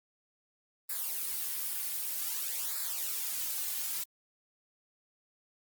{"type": "noise with flanger", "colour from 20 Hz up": "blue", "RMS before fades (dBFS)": -35, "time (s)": [0.89, 4.04], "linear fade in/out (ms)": 10, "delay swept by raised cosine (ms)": [0.32, 3.12], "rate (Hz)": 0.53, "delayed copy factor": -0.75, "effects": ["Opus 24 kbps"]}